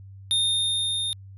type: tone with level ramp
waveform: square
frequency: 3653 Hz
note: A#7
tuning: 36 cents flat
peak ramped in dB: -20 to -26 dBFS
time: 0.31-1.13 s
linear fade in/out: 0 ms
effects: added 97 Hz sine -41 dBFS peak until 1.37 s + resampled to 32000 Hz